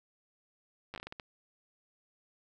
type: slowing click train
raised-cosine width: 0.3 ms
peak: -26 dBFS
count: 9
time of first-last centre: 0.94-1.198 s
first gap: 9 ms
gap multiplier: 1.35
effects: none